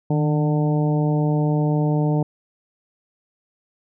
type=harmonic tone with a mistuned harmonic; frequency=149.2 Hz; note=D3; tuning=28 cents sharp; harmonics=1 / 2 / 3 / 4 / 5 / 6; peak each=-18 / -24 / -28 / -30 / -32 / -34 dBFS; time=0.1-2.23 s; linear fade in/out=5 ms; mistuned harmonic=1; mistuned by=+49 cents; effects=none